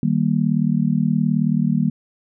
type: chord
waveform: sine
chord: Eb major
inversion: none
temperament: just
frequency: 155.56 / 194.45 / 233.3 Hz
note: Eb3 / G3 / Bb3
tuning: 0 / -14 / +2 cents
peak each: -20 dBFS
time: 0.03-1.9 s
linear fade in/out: 2 ms
effects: none